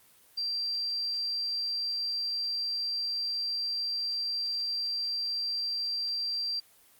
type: tone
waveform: sine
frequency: 4714 Hz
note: D8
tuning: 6 cents sharp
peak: -29 dBFS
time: 0.37-6.6 s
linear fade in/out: 10 ms
effects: white hiss -60 dBFS RMS until 6.99 s + Opus 32 kbps